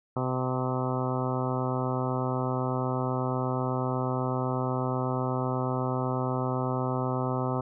harmonic tone with a mistuned harmonic, 128.1 Hz, C3, 36 cents flat, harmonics 1 / 2 / 3 / 4 / 5 / 6 / 7 / 8 / 9 / 10, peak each -30 / -33 / -35 / -36 / -37 / -38 / -38 / -39 / -40 / -40 dBFS, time 0.16-7.61 s, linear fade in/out 5 ms, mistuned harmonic 8, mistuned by +20 cents, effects none

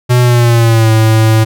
square tone with pitch glide, 123.47 to 110.64 Hz, B2 to A2, 0 to +10 cents, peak -6 dBFS, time 0.09-1.45 s, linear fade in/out 20 ms, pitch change -190 cents, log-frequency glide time 0.21-0.91 s, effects none

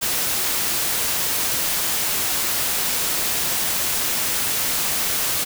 white noise, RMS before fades -22 dBFS, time 0.01-5.45 s, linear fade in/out 20 ms, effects none

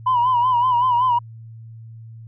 sine tone with vibrato, 987.8 Hz, B5, in tune, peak -13 dBFS, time 0.06-1.19 s, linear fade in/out 10 ms, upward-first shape sine, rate 5.3 Hz, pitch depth 76 cents each way, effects tanh soft clip ceiling -11 dBFS + added 113 Hz sine -36 dBFS peak until 2.27 s

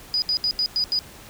sine tone bursts at uneven times, 4940 Hz, D#8, 13 cents flat, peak -19 dBFS, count 6, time 0.14-0.22 / 0.29-0.37 / 0.44-0.51 / 0.59-0.66 / 0.76-0.84 / 0.92-0.99 s, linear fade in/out 0 ms, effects pink hiss -44 dBFS RMS until 1.29 s

